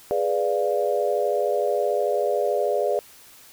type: chord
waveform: sine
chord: G# diminished seventh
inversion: none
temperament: equal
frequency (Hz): 415.3 / 493.9 / 587.3 / 698.5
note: G#4 / B4 / D5 / F5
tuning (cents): 0 / 0 / 0 / 0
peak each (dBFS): -25 / -26 / -24 / -28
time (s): 0.11-2.99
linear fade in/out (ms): 0
effects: white hiss -49 dBFS RMS until 3.52 s